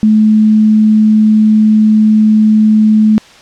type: tone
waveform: sine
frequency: 215.5 Hz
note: A3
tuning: 36 cents flat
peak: -4 dBFS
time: 0.03-3.18 s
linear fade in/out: 0 ms
effects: white hiss -38 dBFS RMS until 3.41 s + low-pass 5000 Hz 12 dB/octave